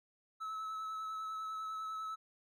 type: tone with vibrato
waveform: triangle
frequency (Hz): 1299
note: E6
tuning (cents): -26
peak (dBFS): -37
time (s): 0.4-2.16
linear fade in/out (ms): 20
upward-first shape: triangle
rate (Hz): 10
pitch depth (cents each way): 22
effects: none